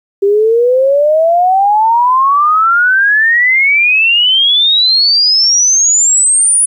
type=exponential sweep; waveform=sine; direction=up; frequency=392 to 9940 Hz; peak=-6 dBFS; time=0.22-6.66 s; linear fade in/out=10 ms; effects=8-bit